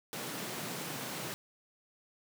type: high-pass noise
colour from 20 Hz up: pink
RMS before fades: -40 dBFS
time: 0.13-1.34 s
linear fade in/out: 0 ms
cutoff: 120 Hz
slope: 48 dB/octave
effects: none